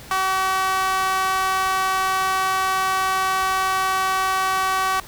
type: tone with high-pass filter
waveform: sawtooth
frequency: 379.5 Hz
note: F#4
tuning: 44 cents sharp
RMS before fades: -21 dBFS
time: 0.11-5 s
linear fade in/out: 2 ms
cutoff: 1000 Hz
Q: 3.6
effects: pink hiss -41 dBFS RMS until 5.07 s